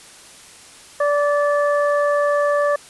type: harmonic tone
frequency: 581 Hz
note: D5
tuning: 19 cents flat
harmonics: 1 / 2 / 3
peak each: -16 / -22 / -26 dBFS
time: 1-2.76 s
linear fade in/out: 5 ms
effects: white hiss -43 dBFS RMS until 2.89 s + resampled to 24000 Hz